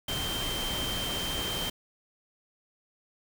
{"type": "tone in noise", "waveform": "sine", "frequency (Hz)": 3136, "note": "G7", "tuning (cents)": 0, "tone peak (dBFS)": -33, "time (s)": [0.08, 1.7], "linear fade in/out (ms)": 5, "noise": "pink", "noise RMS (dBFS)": -34, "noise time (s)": [0.08, 1.7], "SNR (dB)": -2, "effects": []}